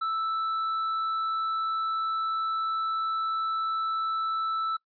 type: tone with tanh clipping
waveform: sine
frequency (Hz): 1318.5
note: E6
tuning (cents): 0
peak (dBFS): -27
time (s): 0.01-4.77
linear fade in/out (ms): 10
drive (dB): 5
effects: noise-tail reverb RT60 0.1 s tail -21 dB re dry + resampled to 11025 Hz